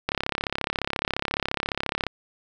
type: click train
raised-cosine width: 0.3 ms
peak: -8 dBFS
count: 69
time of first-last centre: 0.09-2.067 s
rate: 34.4 Hz
effects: none